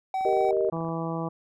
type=tone; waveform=triangle; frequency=762 Hz; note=G5; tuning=49 cents flat; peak=-23 dBFS; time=0.14-0.51 s; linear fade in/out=2 ms
type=click train; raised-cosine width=1 ms; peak=-32 dBFS; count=18; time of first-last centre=0.21-0.887 s; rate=25.1 Hz
type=chord; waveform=sine; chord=Eb major; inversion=first; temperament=just; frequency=388.9 / 466.7 / 622.3 Hz; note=G4 / Bb4 / Eb5; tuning=-14 / +2 / 0 cents; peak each=-25 / -27 / -26 dBFS; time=0.25-0.7 s; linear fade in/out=5 ms
type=harmonic tone; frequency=164.7 Hz; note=E3; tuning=1 cent flat; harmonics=1 / 2 / 3 / 4 / 5 / 6 / 7; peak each=-31 / -34 / -36 / -37 / -38 / -39 / -39 dBFS; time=0.72-1.29 s; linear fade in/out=10 ms
effects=none